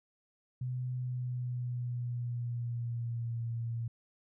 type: tone with pitch glide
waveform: sine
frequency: 126 to 116.21 Hz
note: B2 to A#2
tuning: +35 to -5 cents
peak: -33 dBFS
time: 0.61-3.88 s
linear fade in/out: 5 ms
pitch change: -140 cents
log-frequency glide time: 0.92-3.42 s
effects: none